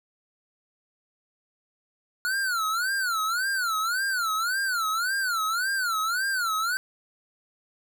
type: tone with vibrato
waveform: square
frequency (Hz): 1429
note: F6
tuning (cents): +39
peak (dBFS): -25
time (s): 2.25-6.77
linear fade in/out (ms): 0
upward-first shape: sine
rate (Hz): 1.8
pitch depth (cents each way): 200
effects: none